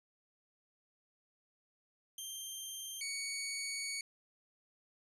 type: tone pair in turn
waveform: 15% pulse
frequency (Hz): 3159 / 2238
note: G7 / C#7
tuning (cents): +13 / +16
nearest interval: tritone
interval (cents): 597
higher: first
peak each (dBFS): -35 / -31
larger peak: second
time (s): 2.18-3.01 / 3.01-4.01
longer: second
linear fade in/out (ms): 2
effects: resampled to 32000 Hz